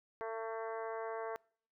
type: harmonic tone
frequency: 224.4 Hz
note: A3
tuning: 34 cents sharp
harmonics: 2 / 3 / 4 / 5 / 6 / 7 / 8 / 9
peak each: -41 / -44 / -46 / -47 / -55 / -52 / -57 / -57 dBFS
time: 0.21-1.36 s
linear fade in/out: 0 ms
effects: noise-tail reverb RT60 0.5 s tail -25 dB re dry